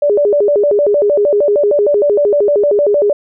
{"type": "tone with vibrato", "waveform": "sine", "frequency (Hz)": 489.5, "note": "B4", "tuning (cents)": -15, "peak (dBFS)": -8, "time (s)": [0.02, 3.13], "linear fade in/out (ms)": 5, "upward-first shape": "square", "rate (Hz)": 6.5, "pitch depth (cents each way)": 300, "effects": []}